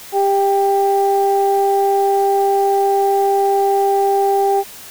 sine tone pair together, 396.2 / 789.9 Hz, G4 / G5, +18 / +13 cents, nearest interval octave, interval 1195 cents, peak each -14 dBFS, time 0.12-4.64 s, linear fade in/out 50 ms, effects tanh soft clip ceiling -5 dBFS + white hiss -36 dBFS RMS until 4.9 s

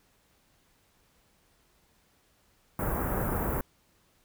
pink band-stop noise, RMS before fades -30 dBFS, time 2.79-3.61 s, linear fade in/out 2 ms, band 1500 to 13000 Hz, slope 24 dB/octave, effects pink hiss -67 dBFS RMS until 4.24 s

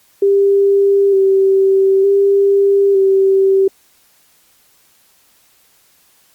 sine tone with vibrato, 392 Hz, G4, in tune, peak -8 dBFS, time 0.22-3.68 s, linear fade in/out 5 ms, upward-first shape square, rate 0.55 Hz, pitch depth 23 cents each way, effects white hiss -53 dBFS RMS until 6.34 s + Opus 48 kbps

